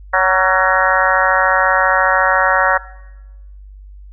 harmonic tone with a mistuned harmonic, 186.9 Hz, F#3, 18 cents sharp, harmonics 3 / 4 / 5 / 6 / 7 / 8 / 9 / 10, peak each -19 / -19 / -19 / -19 / -19 / -19 / -19 / -19 dBFS, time 0.13-2.78 s, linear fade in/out 10 ms, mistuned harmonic 7, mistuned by +62 cents, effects noise-tail reverb RT60 1.0 s tail -20 dB re dry + added 49 Hz sine -34 dBFS peak until 4.12 s

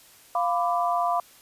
sine chord, B diminished, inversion second, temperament equal with one note detuned, 698.5 / 999.8 / 1174.7 Hz, F5 / B5 / D6, 0 / +21 / 0 cents, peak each -24 / -27 / -28 dBFS, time 0.35-1.2 s, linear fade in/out 2 ms, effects white hiss -53 dBFS RMS until 1.41 s + resampled to 32000 Hz

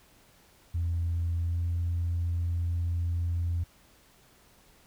sine tone with pitch glide, 84.7 to 85.63 Hz, E2 to F2, +48 to -34 cents, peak -25 dBFS, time 0.74-3.64 s, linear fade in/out 10 ms, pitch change +18 cents, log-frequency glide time 1.42-1.59 s, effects tanh soft clip ceiling -23 dBFS + pink hiss -60 dBFS RMS until 4.86 s

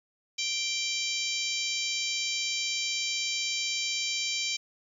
harmonic tone, 784 Hz, G5, in tune, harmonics 3 / 4 / 5 / 6 / 7 / 8 / 9, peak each -34 / -35 / -36 / -37 / -37 / -38 / -39 dBFS, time 0.38-4.57 s, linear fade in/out 10 ms, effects 10-bit

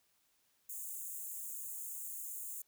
white high-pass noise, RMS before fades -44 dBFS, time 0.69-2.62 s, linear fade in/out 5 ms, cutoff 6600 Hz, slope 96 dB/octave, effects white hiss -75 dBFS RMS until 2.67 s

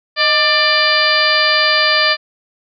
harmonic tone with a mistuned harmonic, 593 Hz, D5, 17 cents sharp, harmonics 1 / 2 / 3 / 4 / 5 / 6 / 7 / 8, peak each -20 / -19 / -16 / -19 / -21 / -22 / -21 / -17 dBFS, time 0.16-2.17 s, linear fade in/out 50 ms, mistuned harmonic 1, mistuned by +79 cents, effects none

